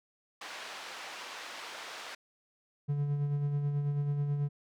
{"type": "band-pass noise", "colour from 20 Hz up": "pink", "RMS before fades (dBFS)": -44, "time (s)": [0.41, 2.15], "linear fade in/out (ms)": 5, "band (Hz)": [790, 4800], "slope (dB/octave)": 12}
{"type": "tone with tremolo", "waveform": "triangle", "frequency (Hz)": 144.2, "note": "D3", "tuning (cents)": -31, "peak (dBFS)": -25, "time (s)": [2.88, 4.49], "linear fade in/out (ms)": 20, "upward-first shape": "sine", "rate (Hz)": 9.2, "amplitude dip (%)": 40}
{"effects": []}